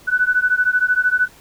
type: beating tone pair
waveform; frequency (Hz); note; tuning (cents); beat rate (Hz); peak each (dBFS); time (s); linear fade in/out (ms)
sine; 1485 / 1498; F#6 / F#6; +6 / +21; 13; -17; 0.07-1.28; 20
effects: pink hiss -47 dBFS RMS until 1.4 s